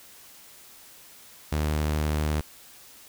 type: tone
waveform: sawtooth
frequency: 76 Hz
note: D#2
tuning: 40 cents flat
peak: -20 dBFS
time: 1.52-2.41 s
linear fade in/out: 5 ms
effects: white hiss -50 dBFS RMS until 3.08 s